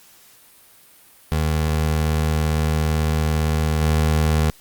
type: tone with level steps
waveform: 25% pulse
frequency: 77.78 Hz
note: D#2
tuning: in tune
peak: -14 / -12 dBFS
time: 1.32-4.5 s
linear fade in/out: 0 ms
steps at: 3.81 s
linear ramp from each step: 20 ms
effects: white hiss -50 dBFS RMS until 4.6 s + Opus 48 kbps